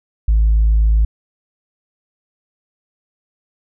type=tone; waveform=sine; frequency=54 Hz; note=A1; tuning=32 cents flat; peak=-8 dBFS; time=0.28-1.05 s; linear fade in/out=5 ms; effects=tanh soft clip ceiling -7 dBFS